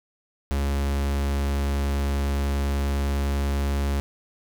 45% pulse tone, 70.1 Hz, C#2, 20 cents sharp, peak -22 dBFS, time 0.51-4 s, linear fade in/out 0 ms, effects none

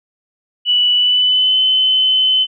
sine tone with pitch glide, 2957 to 3044 Hz, F#7 to F#7, -2 to +48 cents, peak -10 dBFS, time 0.65-2.47 s, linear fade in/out 50 ms, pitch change +50 cents, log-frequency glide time 0.95-1.59 s, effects none

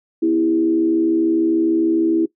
sine tone with frequency modulation, 328.2 Hz, E4, 8 cents flat, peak -13 dBFS, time 0.22-2.26 s, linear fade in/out 10 ms, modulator 73.3 Hz, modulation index 0.54, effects noise-tail reverb RT60 0.1 s tail -18 dB re dry

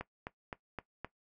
click train, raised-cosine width 0.5 ms, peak -24 dBFS, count 5, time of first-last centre 0.01-1.046 s, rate 3.86 Hz, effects noise-tail reverb RT60 0.1 s tail -17 dB re dry

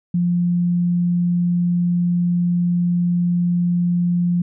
sine tone, 175 Hz, F3, 4 cents sharp, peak -15 dBFS, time 0.14-4.42 s, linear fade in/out 5 ms, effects none

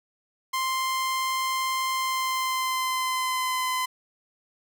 sawtooth tone with pitch glide, 1047 to 1021.9 Hz, C6 to C6, +1 to -41 cents, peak -21 dBFS, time 0.53-3.86 s, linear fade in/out 10 ms, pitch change -42 cents, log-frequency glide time 1.95-3.7 s, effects none

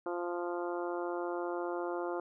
harmonic tone, 174.6 Hz, F3, in tune, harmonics 2 / 3 / 4 / 5 / 6 / 7 / 8, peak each -36 / -40 / -42 / -44 / -46 / -47 / -48 dBFS, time 0.06-2.2 s, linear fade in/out 2 ms, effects none

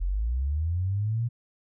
sine linear sweep, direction up, 40.95 to 120.4 Hz, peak -24 dBFS, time 0-1.29 s, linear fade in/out 20 ms, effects none

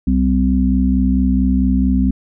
harmonic tone, 64.5 Hz, C2, 24 cents flat, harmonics 1 / 3 / 4, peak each -16 / -16 / -16 dBFS, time 0.07-2.11 s, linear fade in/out 5 ms, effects none

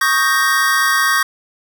square chord, Eb dominant seventh, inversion third, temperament equal, 1108.7 / 1244.5 / 1568 / 1864.7 Hz, Db6 / Eb6 / G6 / Bb6, 0 / 0 / 0 / 0 cents, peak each -19 / -22 / -18 / -18 dBFS, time 0.01-1.23 s, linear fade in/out 5 ms, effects none

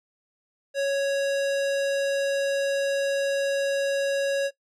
square tone, 554.4 Hz, C#5, in tune, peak -23 dBFS, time 0.74-4.51 s, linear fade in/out 50 ms, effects noise-tail reverb RT60 0.1 s tail -19 dB re dry + low-pass 8000 Hz 12 dB/octave

